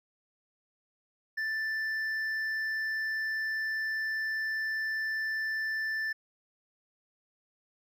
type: tone with hard clipping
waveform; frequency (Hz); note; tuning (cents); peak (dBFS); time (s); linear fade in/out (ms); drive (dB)
triangle; 1765; A6; +5; -31; 1.37-6.13; 10; 7
effects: none